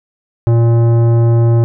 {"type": "tone with tanh clipping", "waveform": "sine", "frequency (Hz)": 116.54, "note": "A#2", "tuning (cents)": 0, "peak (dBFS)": -9, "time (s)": [0.47, 1.64], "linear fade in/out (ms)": 0, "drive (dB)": 14, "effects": []}